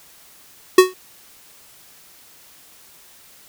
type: tone with exponential decay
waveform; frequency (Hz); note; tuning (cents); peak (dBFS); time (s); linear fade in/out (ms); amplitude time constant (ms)
square; 370; F#4; 0; -3; 0.78-0.94; 5; 33
effects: white hiss -48 dBFS RMS until 3.48 s